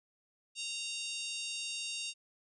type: harmonic tone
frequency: 926 Hz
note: A#5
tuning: 12 cents flat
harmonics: 3 / 4 / 5 / 6 / 7 / 8 / 9 / 10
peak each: -41 / -43 / -45 / -47 / -48 / -49 / -50 / -51 dBFS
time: 0.55-2.14 s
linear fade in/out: 50 ms
effects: none